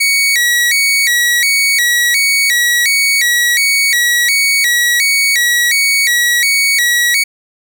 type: tone with vibrato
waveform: sawtooth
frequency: 2073 Hz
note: C7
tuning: 17 cents flat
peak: -6 dBFS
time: 0-7.24 s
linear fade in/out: 10 ms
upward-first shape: square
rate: 1.4 Hz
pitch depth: 130 cents each way
effects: none